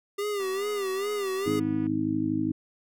square tone with vibrato, 397.3 Hz, G4, 23 cents sharp, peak -28 dBFS, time 0.18-1.6 s, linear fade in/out 10 ms, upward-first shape sine, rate 2.4 Hz, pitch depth 91 cents each way
click train, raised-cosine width 0.5 ms, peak -35 dBFS, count 359, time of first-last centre 0.4-1.867 s, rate 244 Hz
harmonic tone, 52.4 Hz, G#1, 16 cents sharp, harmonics 2 / 3 / 4 / 5 / 6, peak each -36 / -36 / -37 / -29 / -27 dBFS, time 1.46-2.52 s, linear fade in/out 5 ms
effects none

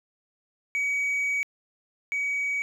sine tone pair in turn, 2265 / 2265 Hz, C#7 / C#7, +37 / +37 cents, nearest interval unison, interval 0 cents, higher neither, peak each -21 / -23 dBFS, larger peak first, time 0.75-1.43 / 2.12-2.62 s, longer first, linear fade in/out 0 ms, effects tanh soft clip ceiling -23 dBFS + 10-bit

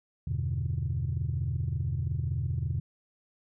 sine chord, E minor seventh, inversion none, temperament equal, 82.41 / 98 / 123.47 / 146.83 Hz, E2 / G2 / B2 / D3, 0 / 0 / 0 / 0 cents, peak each -32 / -34 / -31 / -34 dBFS, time 0.27-2.8 s, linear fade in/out 5 ms, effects tanh soft clip ceiling -21 dBFS

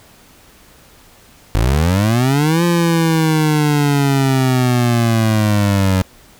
25% pulse linear two-way sweep, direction up then down, 49.9 to 173.6 to 92.7 Hz, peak -8 dBFS, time 1.55-6.02 s, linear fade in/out 0 ms, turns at 2.64 s, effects pink hiss -46 dBFS RMS until 6.39 s

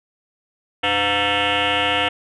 sine tone with frequency modulation, 1760 Hz, A6, in tune, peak -15 dBFS, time 0.83-2.09 s, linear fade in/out 10 ms, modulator 209 Hz, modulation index 6.6, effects tanh soft clip ceiling -13 dBFS

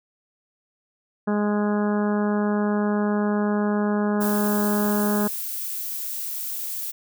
harmonic tone, 207.7 Hz, G#3, in tune, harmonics 1 / 2 / 3 / 4 / 5 / 6 / 7 / 8, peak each -21 / -27 / -31 / -33 / -35 / -37 / -38 / -39 dBFS, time 1.27-5.28 s, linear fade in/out 10 ms
violet noise, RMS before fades -30 dBFS, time 4.2-6.92 s, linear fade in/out 20 ms
effects none

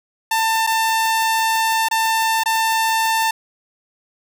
sawtooth tone with dropouts, 894 Hz, A5, 27 cents sharp, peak -12 dBFS, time 0.31-3.31 s, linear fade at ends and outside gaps 5 ms, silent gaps 0.667-0.672 / 1.886-1.911 / 2.436-2.458 s, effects none

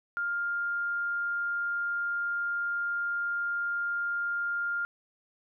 sine tone, 1403 Hz, F6, 8 cents sharp, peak -28 dBFS, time 0.17-4.85 s, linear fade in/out 0 ms, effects none

